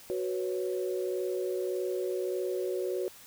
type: chord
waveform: sine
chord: F# suspended fourth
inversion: none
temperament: just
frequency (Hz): 370 / 493.3 / 555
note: F#4 / B4 / C#5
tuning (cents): 0 / -2 / +2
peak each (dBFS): -31 / -36 / -37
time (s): 0.1-3.08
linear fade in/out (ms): 0
effects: white hiss -52 dBFS RMS until 3.26 s